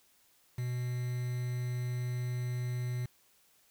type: tone with quantisation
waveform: triangle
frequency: 123.47 Hz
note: B2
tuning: in tune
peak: -30 dBFS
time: 0.58-3.06 s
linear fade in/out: 5 ms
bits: 8
effects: white hiss -67 dBFS RMS until 3.7 s